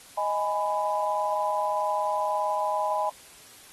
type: chord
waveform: sine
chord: G# minor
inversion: second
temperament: just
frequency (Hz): 623 / 830.6 / 996.7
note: D#5 / G#5 / B5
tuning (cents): +2 / 0 / +16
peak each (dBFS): -29 / -28 / -28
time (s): 0.17-3.1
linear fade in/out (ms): 10
effects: white hiss -50 dBFS RMS until 3.72 s + AAC 32 kbps